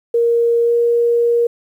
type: tone with pitch glide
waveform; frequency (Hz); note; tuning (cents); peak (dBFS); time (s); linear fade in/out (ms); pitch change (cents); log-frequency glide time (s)
sine; 468.4 to 471.7; A#4 to A#4; +8 to +20; -11; 0.14-1.47; 5; +12; 0.63-0.72
effects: 8-bit